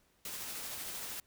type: noise with tremolo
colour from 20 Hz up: white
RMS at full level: -41 dBFS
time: 0.25-1.2 s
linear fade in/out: 2 ms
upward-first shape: sine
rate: 13 Hz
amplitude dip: 25%
effects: pink hiss -71 dBFS RMS until 1.26 s